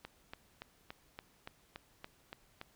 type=click train; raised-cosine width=0.3 ms; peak=-28 dBFS; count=10; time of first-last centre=0.05-2.614 s; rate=3.51 Hz; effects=pink hiss -68 dBFS RMS until 2.75 s